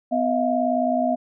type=tone cluster; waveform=sine; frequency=250.7 / 641 / 700 Hz; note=B3 / E5 / F5; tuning=+26 / -49 / +4 cents; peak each=-23 dBFS; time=0.11-1.16 s; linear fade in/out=20 ms; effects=none